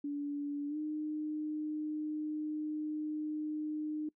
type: tone with pitch glide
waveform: sine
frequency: 288.2 to 305 Hz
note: D4 to D#4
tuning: -33 to -34 cents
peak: -34 dBFS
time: 0.04-4.09 s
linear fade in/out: 5 ms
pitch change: +99 cents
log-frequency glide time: 0.68-0.77 s
effects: noise-tail reverb RT60 0.1 s tail -23 dB re dry